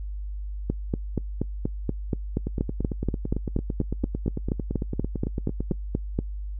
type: two click trains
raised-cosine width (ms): 3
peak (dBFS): -11 / -15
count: 24 / 30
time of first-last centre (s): 0.7-6.189 / 2.47-5.717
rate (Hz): 4.19 / 8.93
effects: noise-tail reverb RT60 0.1 s tail -24 dB re dry + added 50 Hz sine -30 dBFS peak until 6.59 s